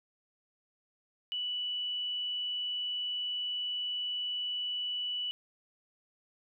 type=tone; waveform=sine; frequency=2960 Hz; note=F#7; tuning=in tune; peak=-32 dBFS; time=1.32-5.31 s; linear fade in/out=0 ms; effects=none